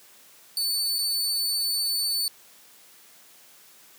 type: tone with dropouts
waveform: sawtooth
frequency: 4496 Hz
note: C#8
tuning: 24 cents sharp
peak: -21 dBFS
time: 0.57-2.28 s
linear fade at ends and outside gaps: 1 ms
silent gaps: 0.984-0.988 s
effects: white hiss -53 dBFS RMS until 3.98 s + high-pass 150 Hz 12 dB/octave